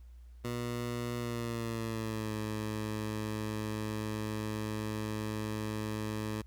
15% pulse tone with pitch glide, 120.2 to 107.71 Hz, B2 to A2, -46 to -36 cents, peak -28 dBFS, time 0.44-6.42 s, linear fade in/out 10 ms, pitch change -190 cents, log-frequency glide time 1.17-2.35 s, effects added 60 Hz sine -49 dBFS peak until 6.46 s + pink hiss -73 dBFS RMS until 6.46 s

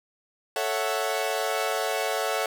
sawtooth chord, F# minor seventh, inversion first, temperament equal, 440 / 554.4 / 659.3 / 740 Hz, A4 / C#5 / E5 / F#5, 0 / 0 / 0 / 0 cents, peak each -27 dBFS, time 0.56-2.46 s, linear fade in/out 2 ms, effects none

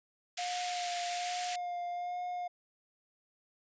pink high-pass noise, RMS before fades -39 dBFS, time 0.37-1.56 s, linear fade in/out 5 ms, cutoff 1900 Hz, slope 24 dB/octave
triangle tone with vibrato, 710 Hz, F5, 28 cents sharp, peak -33 dBFS, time 0.38-2.48 s, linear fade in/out 10 ms, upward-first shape sine, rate 1.2 Hz, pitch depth 18 cents each way
effects resampled to 16000 Hz

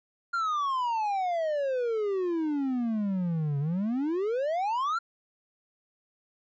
triangle exponential two-way sweep, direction down then up, 1409 to 138.3 to 1409 Hz, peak -24 dBFS, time 0.33-4.99 s, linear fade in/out 10 ms, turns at 3.59 s, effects resampled to 16000 Hz

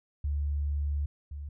sine tone pair in turn, 72.4 / 72.4 Hz, D2 / D2, -24 / -24 cents, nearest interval unison, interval 0 cents, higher neither, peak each -27 / -36 dBFS, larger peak first, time 0.24-1.06 / 1.31-1.49 s, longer first, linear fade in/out 5 ms, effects none

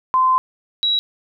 sine tone pair in turn, 1033 / 3880 Hz, C6 / B7, -22 / -31 cents, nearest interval octave + major seventh, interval 2291 cents, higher second, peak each -12 / -15 dBFS, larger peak first, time 0.14-0.38 / 0.83-0.99 s, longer first, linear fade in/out 0 ms, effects none

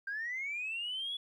sine linear sweep, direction up, 1568 to 3419 Hz, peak -34 dBFS, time 0.07-1.17 s, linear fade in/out 5 ms, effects tanh soft clip ceiling -31 dBFS + 12-bit

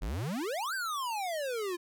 square exponential two-way sweep, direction up then down, 41.43 to 1610 to 338.4 Hz, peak -33 dBFS, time 0.01-1.77 s, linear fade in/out 20 ms, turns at 0.74 s, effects none

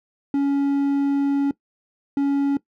triangle tone pair in turn, 280 / 280 Hz, C#4 / C#4, +18 / +18 cents, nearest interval unison, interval 0 cents, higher neither, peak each -15 dBFS, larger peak neither, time 0.34-1.51 / 2.17-2.57 s, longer first, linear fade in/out 2 ms, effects noise-tail reverb RT60 0.1 s tail -19 dB re dry

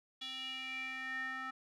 square tone with band-pass filter sweep, 261.6 Hz, C4, in tune, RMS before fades -42 dBFS, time 0.21-1.51 s, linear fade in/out 10 ms, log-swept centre 3400 to 1500 Hz, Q 6.6, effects none

